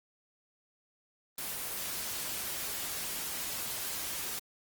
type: noise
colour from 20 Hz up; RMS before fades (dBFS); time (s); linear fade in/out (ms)
white; -37; 1.38-4.39; 2
effects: Opus 24 kbps